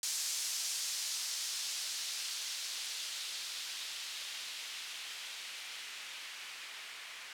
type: noise with low-pass filter sweep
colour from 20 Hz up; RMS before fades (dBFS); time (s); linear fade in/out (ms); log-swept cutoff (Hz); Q
violet; -41; 0.03-7.33; 2; 6100 to 2200; 1.2
effects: none